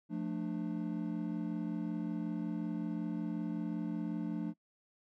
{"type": "chord", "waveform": "triangle", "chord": "D minor", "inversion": "first", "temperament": "equal with one note detuned", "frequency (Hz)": [174.61, 220, 297.2], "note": ["F3", "A3", "D4"], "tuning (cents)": [0, 0, 21], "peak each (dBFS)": [-37, -37, -37], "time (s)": [0.09, 4.54], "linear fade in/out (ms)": 50, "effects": ["noise-tail reverb RT60 0.1 s tail -26 dB re dry"]}